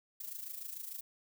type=noise with amplitude modulation; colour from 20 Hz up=violet; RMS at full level=-41 dBFS; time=0.2-1.01 s; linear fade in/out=5 ms; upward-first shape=sine; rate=26.8 Hz; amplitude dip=70%; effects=none